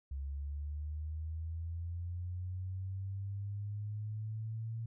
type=linear sweep; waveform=sine; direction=up; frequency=68 to 114.4 Hz; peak=-37 dBFS; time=0.11-4.86 s; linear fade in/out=5 ms; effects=none